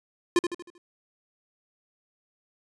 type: tone with echo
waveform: square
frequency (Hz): 349.2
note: F4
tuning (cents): 0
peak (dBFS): -18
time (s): 0.36-0.39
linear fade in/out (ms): 2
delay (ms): 78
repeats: 5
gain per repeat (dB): -7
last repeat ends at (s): 0.78
effects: resampled to 22050 Hz